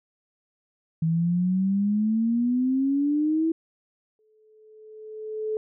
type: exponential sweep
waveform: sine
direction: up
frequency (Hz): 160 to 329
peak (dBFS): -20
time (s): 1.02-3.52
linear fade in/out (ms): 5
type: tone with exponential growth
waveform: sine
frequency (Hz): 432.7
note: A4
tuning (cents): -29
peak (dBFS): -23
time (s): 4.19-5.57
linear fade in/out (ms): 1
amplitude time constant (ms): 300
effects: none